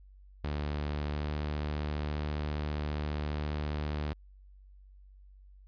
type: tone with pitch glide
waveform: sawtooth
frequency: 73.9 to 74.8 Hz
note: D2 to D2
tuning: +11 to +32 cents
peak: -28 dBFS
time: 0.44-4.13 s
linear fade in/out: 0 ms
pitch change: +21 cents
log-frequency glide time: 1.09-1.3 s
effects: added 48 Hz sine -52 dBFS peak until 5.67 s + resampled to 11025 Hz